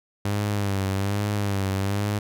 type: tone with vibrato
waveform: sawtooth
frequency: 100 Hz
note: G2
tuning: 35 cents sharp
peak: -19 dBFS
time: 0.25-2.19 s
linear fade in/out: 5 ms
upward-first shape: sine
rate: 1.2 Hz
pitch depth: 64 cents each way
effects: none